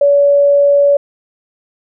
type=tone; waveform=sine; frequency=569 Hz; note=C#5; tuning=45 cents sharp; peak=-6 dBFS; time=0.01-0.97 s; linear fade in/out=5 ms; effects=none